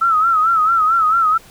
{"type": "tone with vibrato", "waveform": "sine", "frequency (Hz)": 1307, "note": "E6", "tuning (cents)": -15, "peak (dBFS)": -11, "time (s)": [0.01, 1.38], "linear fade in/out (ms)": 10, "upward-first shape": "sine", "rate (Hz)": 4.5, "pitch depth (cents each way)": 88, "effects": ["pink hiss -44 dBFS RMS until 1.5 s"]}